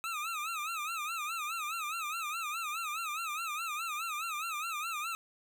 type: tone with vibrato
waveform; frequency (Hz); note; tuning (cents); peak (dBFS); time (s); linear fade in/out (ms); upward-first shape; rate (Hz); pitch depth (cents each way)
25% pulse; 1276; D#6; +43; -31; 0.04-5.15; 0; sine; 4.8; 130
effects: none